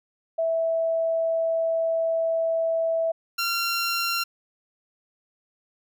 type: tone pair in turn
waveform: sine / 15% pulse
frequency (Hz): 656 / 1375.2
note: E5 / F6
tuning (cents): -9 / -27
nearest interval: octave + minor second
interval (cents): 1282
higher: second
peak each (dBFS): -21 / -17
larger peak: second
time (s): 0.38-3.12 / 3.38-4.24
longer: first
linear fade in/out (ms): 10
effects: none